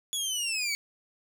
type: linear sweep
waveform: 20% pulse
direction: down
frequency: 3408 to 2217 Hz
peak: -23 dBFS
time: 0.13-0.75 s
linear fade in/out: 0 ms
effects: none